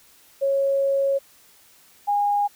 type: tone pair in turn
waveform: sine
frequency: 550 / 817.7 Hz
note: C#5 / G#5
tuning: -14 / -27 cents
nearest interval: perfect fifth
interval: 687 cents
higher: second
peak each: -18 dBFS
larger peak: neither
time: 0.41-1.19 / 2.07-2.48 s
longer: first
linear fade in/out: 20 ms
effects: white hiss -54 dBFS RMS until 2.55 s

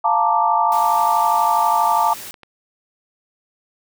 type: chord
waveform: sine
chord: Bb major seventh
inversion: second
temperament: equal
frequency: 698.5 / 880 / 932.3 / 1174.7 Hz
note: F5 / A5 / Bb5 / D6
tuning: 0 / 0 / 0 / 0 cents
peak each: -21 / -17 / -20 / -20 dBFS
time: 0.04-2.14 s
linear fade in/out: 10 ms
type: noise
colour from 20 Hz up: white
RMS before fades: -34 dBFS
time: 0.72-2.31 s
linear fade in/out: 0 ms
type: clicks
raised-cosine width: 0.3 ms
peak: -25 / -25 dBFS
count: 2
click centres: 2.342 / 2.433 s
effects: none

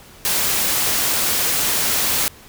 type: noise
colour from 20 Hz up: white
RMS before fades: -19 dBFS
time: 0.25-2.28 s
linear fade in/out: 0 ms
effects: pink hiss -44 dBFS RMS until 2.48 s

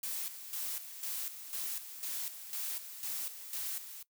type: noise with tremolo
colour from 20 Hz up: blue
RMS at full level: -38 dBFS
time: 0.03-4.03 s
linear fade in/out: 5 ms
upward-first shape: square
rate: 2 Hz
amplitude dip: 65%
effects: noise-tail reverb RT60 0.1 s tail -19 dB re dry

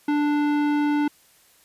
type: tone with tanh clipping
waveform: sine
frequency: 294.1 Hz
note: D4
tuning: 3 cents sharp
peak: -21 dBFS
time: 0.08-1.08 s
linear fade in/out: 5 ms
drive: 17 dB
effects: white hiss -57 dBFS RMS until 1.64 s + resampled to 32000 Hz

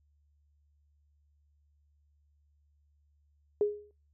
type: tone with exponential decay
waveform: sine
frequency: 415.3 Hz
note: G#4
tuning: in tune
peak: -21 dBFS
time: 3.61-3.91 s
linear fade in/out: 1 ms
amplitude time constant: 65 ms
effects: noise-tail reverb RT60 0.3 s tail -22 dB re dry + added 73 Hz sine -66 dBFS peak until 4.13 s

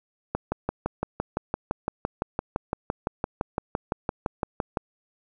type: click train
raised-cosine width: 1 ms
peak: -11 dBFS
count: 27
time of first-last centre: 0.35-4.772 s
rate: 5.88 Hz
effects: none

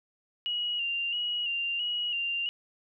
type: tone with vibrato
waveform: sine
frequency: 2845 Hz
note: F7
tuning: 31 cents sharp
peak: -28 dBFS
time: 0.46-2.49 s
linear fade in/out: 0 ms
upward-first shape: square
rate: 1.5 Hz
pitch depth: 37 cents each way
effects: none

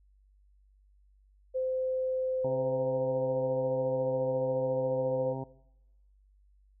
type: tone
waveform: sine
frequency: 517 Hz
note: C5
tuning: 21 cents flat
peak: -28 dBFS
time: 1.54-5.34 s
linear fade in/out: 20 ms
type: harmonic tone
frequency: 132.8 Hz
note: C3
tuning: 26 cents sharp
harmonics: 1 / 2 / 3 / 4 / 5 / 6 / 7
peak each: -37 / -40 / -42 / -43 / -44 / -45 / -45 dBFS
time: 2.44-5.44 s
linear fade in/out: 5 ms
effects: noise-tail reverb RT60 1.0 s tail -22 dB re dry + added 49 Hz sine -60 dBFS peak until 6.8 s

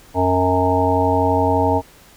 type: harmonic tone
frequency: 91.7 Hz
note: F#2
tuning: 15 cents flat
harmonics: 1 / 3 / 5 / 7 / 9 / 10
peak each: -21 / -21 / -21 / -21 / -21 / -21 dBFS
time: 0.14-1.82 s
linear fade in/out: 50 ms
effects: pink hiss -47 dBFS RMS until 2.16 s

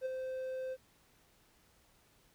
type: tone with ADSR envelope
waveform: triangle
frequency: 519 Hz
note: C5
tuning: 14 cents flat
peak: -30 dBFS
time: 0.01-0.77 s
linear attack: 46 ms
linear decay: 15 ms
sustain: -5 dB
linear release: 45 ms
effects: pink hiss -68 dBFS RMS until 2.34 s

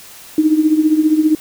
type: tone with tremolo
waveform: sine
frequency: 310.2 Hz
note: D#4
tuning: 5 cents flat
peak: -6 dBFS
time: 0.38-1.35 s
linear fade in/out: 2 ms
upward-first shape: triangle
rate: 15 Hz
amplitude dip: 80%
effects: white hiss -38 dBFS RMS until 1.4 s

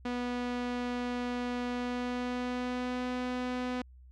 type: tone with pitch glide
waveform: sawtooth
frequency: 245.2 to 250.1 Hz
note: B3 to B3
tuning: -12 to +22 cents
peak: -28 dBFS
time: 0.05-3.82 s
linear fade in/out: 5 ms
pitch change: +34 cents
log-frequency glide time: 1.69-3.07 s
effects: added 63 Hz sine -51 dBFS peak until 4.11 s + low-pass 4000 Hz 12 dB/octave

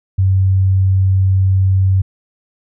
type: tone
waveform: sine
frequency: 95.2 Hz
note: F#2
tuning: 50 cents sharp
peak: -9 dBFS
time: 0.18-2.02 s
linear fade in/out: 10 ms
effects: none

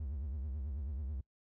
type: tone with vibrato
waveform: triangle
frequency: 70.3 Hz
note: C#2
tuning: 25 cents sharp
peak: -35 dBFS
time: 0-1.21 s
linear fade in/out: 5 ms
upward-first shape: triangle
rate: 9.2 Hz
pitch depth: 240 cents each way
effects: noise-tail reverb RT60 0.1 s tail -23 dB re dry

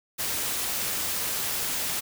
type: noise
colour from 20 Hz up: white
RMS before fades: -29 dBFS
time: 0.18-2.01 s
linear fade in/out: 20 ms
effects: none

